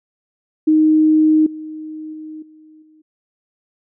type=tone with level steps; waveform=sine; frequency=311.1 Hz; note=D#4; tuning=in tune; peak=-9 / -27 / -29 / -42 / -47 dBFS; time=0.67-3.02 s; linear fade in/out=10 ms; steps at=1.46 / 2.13 / 2.42 / 2.82 s; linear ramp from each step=5 ms; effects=none